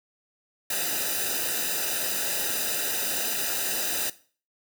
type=noise with comb filter; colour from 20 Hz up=white; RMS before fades=-28 dBFS; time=0.7-4.1 s; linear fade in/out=5 ms; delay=0.91 ms; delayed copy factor=-0.85; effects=noise-tail reverb RT60 0.4 s tail -17 dB re dry